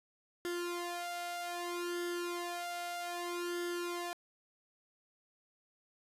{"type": "tone with flanger", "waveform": "sawtooth", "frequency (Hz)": 349.2, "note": "F4", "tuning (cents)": 0, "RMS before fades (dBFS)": -39, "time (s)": [0.45, 4.13], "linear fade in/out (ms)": 0, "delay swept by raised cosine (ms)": [0.6, 1.51], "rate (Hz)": 0.63, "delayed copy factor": 0.9, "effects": ["resampled to 32000 Hz"]}